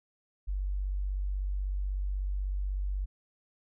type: tone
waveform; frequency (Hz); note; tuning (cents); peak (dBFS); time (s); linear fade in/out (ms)
sine; 48.12; G1; -31; -29; 0.47-3.06; 20
effects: none